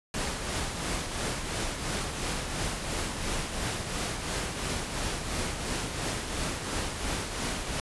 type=noise with tremolo; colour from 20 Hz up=pink; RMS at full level=-30 dBFS; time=0.14-7.8 s; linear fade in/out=2 ms; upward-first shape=triangle; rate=2.9 Hz; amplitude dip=50%; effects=resampled to 24000 Hz